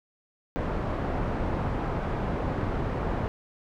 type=low-pass noise; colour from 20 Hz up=pink; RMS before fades=-29 dBFS; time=0.56-3.28 s; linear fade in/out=0 ms; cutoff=1100 Hz; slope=12 dB/octave; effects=none